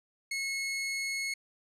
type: tone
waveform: sawtooth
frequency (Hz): 2180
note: C#7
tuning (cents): -29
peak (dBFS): -28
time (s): 0.31-1.34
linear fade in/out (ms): 5
effects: low-pass 10000 Hz 12 dB/octave